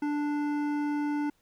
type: tone with hard clipping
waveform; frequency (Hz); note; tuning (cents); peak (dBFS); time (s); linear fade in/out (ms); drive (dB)
triangle; 293.7; D4; 0; -29; 0.02-1.3; 5; 16
effects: pink hiss -70 dBFS RMS until 1.41 s